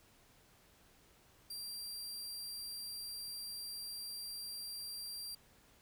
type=tone; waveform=sawtooth; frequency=4730 Hz; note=D8; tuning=12 cents sharp; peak=-40 dBFS; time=1.5-5.35 s; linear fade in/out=5 ms; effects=pink hiss -66 dBFS RMS until 5.81 s